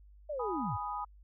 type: linear sweep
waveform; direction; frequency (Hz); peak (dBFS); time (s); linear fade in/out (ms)
sine; down; 622.3 to 75.1; -34; 0.29-0.77; 10
type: chord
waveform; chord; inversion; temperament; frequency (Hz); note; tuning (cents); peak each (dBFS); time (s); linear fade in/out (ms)
sine; G# minor; none; equal; 830.6 / 987.8 / 1244.5; G#5 / B5 / D#6; 0 / 0 / 0; -39; 0.39-1.05; 10
effects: added 50 Hz sine -54 dBFS peak until 1.23 s